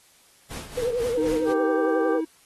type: noise with tremolo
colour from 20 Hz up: pink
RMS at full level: -36 dBFS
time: 0.5-1.53 s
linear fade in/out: 10 ms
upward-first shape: sine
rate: 4 Hz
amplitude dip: 65%
type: tone with vibrato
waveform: sine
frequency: 480 Hz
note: B4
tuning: 49 cents flat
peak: -22 dBFS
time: 0.77-2.21 s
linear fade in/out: 10 ms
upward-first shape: triangle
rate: 11 Hz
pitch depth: 100 cents each way
type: tone with pitch glide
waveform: triangle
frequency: 311.6 to 321.5 Hz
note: D#4 to E4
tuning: +3 to -43 cents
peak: -23 dBFS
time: 1.17-2.25 s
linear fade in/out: 10 ms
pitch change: +54 cents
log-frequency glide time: 1.29-1.98 s
type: harmonic tone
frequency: 392 Hz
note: G4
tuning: in tune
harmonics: 1 / 2 / 3 / 4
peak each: -28 / -31 / -33 / -34 dBFS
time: 1.45-2.2 s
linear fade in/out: 50 ms
effects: white hiss -57 dBFS RMS until 2.45 s + AAC 32 kbps